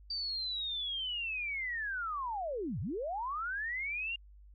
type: linear two-way sweep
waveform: sine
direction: down then up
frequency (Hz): 4664 to 79.3 to 2828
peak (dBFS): -34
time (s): 0.1-4.16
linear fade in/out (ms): 5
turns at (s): 2.8
effects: added 50 Hz sine -53 dBFS peak until 4.54 s + AAC 48 kbps